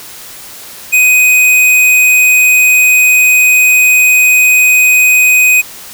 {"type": "tone", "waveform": "square", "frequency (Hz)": 2500, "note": "D#7", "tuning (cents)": 8, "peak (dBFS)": -5, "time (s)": [0.92, 5.62], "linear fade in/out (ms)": 20, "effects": ["white hiss -30 dBFS RMS until 5.93 s"]}